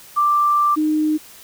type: tone pair in turn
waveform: sine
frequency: 1178 / 307.4 Hz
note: D6 / D#4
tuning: +5 / -21 cents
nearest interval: octave + major seventh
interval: 2326 cents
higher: first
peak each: -13 / -15 dBFS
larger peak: first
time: 0.16-0.76 / 0.76-1.18 s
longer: first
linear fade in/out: 20 ms
effects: white hiss -43 dBFS RMS until 1.43 s